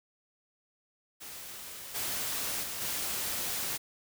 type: noise with level steps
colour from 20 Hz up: white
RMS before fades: -44 / -34 / -38 / -34 dBFS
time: 1.2-3.78 s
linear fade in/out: 20 ms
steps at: 1.94 / 2.62 / 2.8 s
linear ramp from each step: 20 ms
effects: none

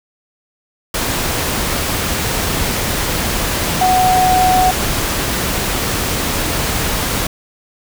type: tone in noise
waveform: sine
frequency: 740 Hz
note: F#5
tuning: in tune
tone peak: -10 dBFS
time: 3.81-4.71 s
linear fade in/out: 5 ms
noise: pink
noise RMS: -18 dBFS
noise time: 0.94-7.27 s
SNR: +5 dB
effects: none

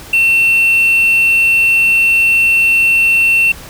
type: tone with quantisation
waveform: triangle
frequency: 2700 Hz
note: E7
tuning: 41 cents sharp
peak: -6 dBFS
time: 0.13-3.52 s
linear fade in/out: 5 ms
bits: 6
effects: pink hiss -33 dBFS RMS until 3.69 s

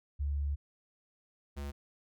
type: tone pair in turn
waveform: sine / square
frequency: 71.5 / 70.84 Hz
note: D2 / C#2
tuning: -46 / +38 cents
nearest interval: unison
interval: 16 cents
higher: first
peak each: -30 / -38 dBFS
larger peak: first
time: 0.19-0.56 / 1.56-1.72 s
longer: first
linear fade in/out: 20 ms
effects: none

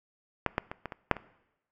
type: clicks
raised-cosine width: 0.5 ms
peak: -10 / -11 / -21 / -20 / -23 / -6 / -24 dBFS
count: 7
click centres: 0.463 / 0.581 / 0.715 / 0.857 / 0.922 / 1.113 / 1.167 s
effects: noise-tail reverb RT60 0.9 s tail -21 dB re dry

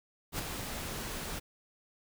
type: noise with ADSR envelope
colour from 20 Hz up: pink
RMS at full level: -33 dBFS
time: 0.32-1.4 s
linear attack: 65 ms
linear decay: 15 ms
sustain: -6 dB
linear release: 19 ms
effects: none

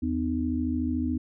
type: tone cluster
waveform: sine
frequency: 78.9 / 251.8 / 305.6 Hz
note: D#2 / B3 / D#4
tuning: +25 / +34 / -31 cents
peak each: -31 / -27 / -31 dBFS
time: 0.02-1.18 s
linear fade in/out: 10 ms
effects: none

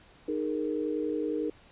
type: chord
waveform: sine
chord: D# suspended fourth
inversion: none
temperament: equal with one note detuned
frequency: 308.3 / 415.3 / 466.2 Hz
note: D#4 / G#4 / A#4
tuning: -16 / 0 / 0 cents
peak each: -31 / -34 / -33 dBFS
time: 0.28-1.5 s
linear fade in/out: 5 ms
effects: pink hiss -57 dBFS RMS until 1.71 s + resampled to 8000 Hz

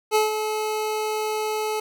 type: tone with ADSR envelope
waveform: 25% pulse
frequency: 430.4 Hz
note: A4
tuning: 38 cents flat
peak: -12 dBFS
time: 0.11-1.8 s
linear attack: 42 ms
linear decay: 150 ms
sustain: -8 dB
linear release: 5 ms
effects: none

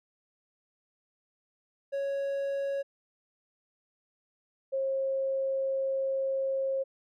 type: tone pair in turn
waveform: triangle / sine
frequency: 554.4 / 537.4 Hz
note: C#5 / C5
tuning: 0 / +46 cents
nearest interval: minor second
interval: 54 cents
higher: first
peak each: -27 / -27 dBFS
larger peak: neither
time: 1.92-2.83 / 4.72-6.84 s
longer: second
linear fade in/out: 20 ms
effects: none

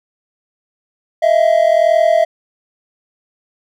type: tone pair together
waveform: triangle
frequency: 634.4 / 676 Hz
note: D#5 / E5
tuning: +33 / +43 cents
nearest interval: minor second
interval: 110 cents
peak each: -10 dBFS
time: 1.22-2.25 s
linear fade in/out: 10 ms
effects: none

